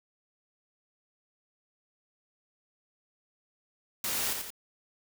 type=noise with echo; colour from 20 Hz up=white; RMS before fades=-32 dBFS; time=4.04-4.33 s; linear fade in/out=2 ms; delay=87 ms; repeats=2; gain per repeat=-5 dB; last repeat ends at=4.504 s; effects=none